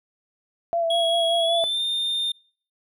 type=tone with vibrato; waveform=sine; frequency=672 Hz; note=E5; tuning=33 cents sharp; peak=-20 dBFS; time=0.73-1.64 s; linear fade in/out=0 ms; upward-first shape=sine; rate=5.2 Hz; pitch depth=27 cents each way
type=tone with pitch glide; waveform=triangle; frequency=3322 to 3623 Hz; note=G#7 to A7; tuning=0 to +50 cents; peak=-21 dBFS; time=0.9-2.32 s; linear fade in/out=5 ms; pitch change=+150 cents; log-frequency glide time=1.39-1.82 s
effects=noise-tail reverb RT60 0.5 s tail -25 dB re dry